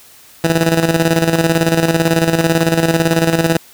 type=tone with tremolo; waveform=15% pulse; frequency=164.81 Hz; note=E3; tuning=in tune; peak=-3 dBFS; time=0.44-3.57 s; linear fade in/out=2 ms; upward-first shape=square; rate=18 Hz; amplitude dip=60%; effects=white hiss -43 dBFS RMS until 3.73 s